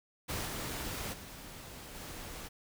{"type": "noise with level steps", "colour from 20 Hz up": "pink", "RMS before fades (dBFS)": [-37, -39, -48, -45], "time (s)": [0.28, 2.49], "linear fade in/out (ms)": 20, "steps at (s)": [0.45, 1.12, 1.94], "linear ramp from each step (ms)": 20, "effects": []}